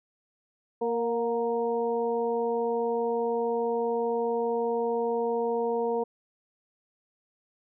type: harmonic tone with a mistuned harmonic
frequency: 233.1 Hz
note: A#3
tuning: in tune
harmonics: 1 / 2 / 3 / 4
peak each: -35 / -26 / -35 / -34 dBFS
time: 0.81-6.04 s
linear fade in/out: 10 ms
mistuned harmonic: 3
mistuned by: +32 cents
effects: none